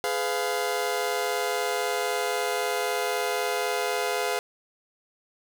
sawtooth chord, F diminished, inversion first, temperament just, 419.1 / 502.9 / 698.5 Hz, Ab4 / Cb5 / F5, +16 / +31 / 0 cents, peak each -26 dBFS, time 0.04-4.39 s, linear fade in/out 0 ms, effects none

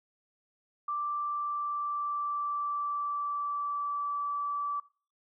sine tone with pitch glide, 1174.7 to 1157.2 Hz, D6 to D6, 0 to -26 cents, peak -30 dBFS, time 0.88-4.8 s, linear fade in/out 5 ms, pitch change -26 cents, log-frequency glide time 1.14-4.02 s, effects noise-tail reverb RT60 0.4 s tail -20 dB re dry

